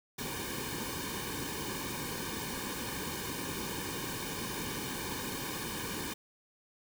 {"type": "noise with comb filter", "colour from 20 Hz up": "pink", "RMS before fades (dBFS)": -38, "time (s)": [0.18, 6.14], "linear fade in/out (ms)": 10, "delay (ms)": 1.5, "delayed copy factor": -0.9, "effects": []}